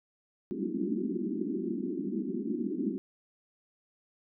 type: band-pass noise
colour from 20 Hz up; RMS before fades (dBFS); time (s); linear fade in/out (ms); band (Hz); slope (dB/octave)
pink; -33; 0.51-2.98; 0; 190 to 380; 96
effects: none